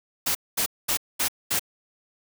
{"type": "noise bursts", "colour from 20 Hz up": "white", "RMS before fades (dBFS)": -24, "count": 5, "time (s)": [0.26, 1.595], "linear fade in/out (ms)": 10, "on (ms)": 91, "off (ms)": 220, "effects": []}